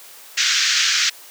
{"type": "band-pass noise", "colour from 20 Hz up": "white", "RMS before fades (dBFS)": -18, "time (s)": [0.37, 1.1], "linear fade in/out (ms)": 10, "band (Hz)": [1400, 6400], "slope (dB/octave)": 48, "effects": ["white hiss -42 dBFS RMS until 1.3 s", "high-pass 400 Hz 12 dB/octave"]}